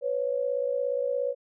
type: tone pair together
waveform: sine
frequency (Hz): 497.9 / 555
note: B4 / C#5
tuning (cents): +14 / +2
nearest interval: major second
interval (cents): 188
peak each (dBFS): -28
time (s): 0.01-1.35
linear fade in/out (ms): 50
effects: none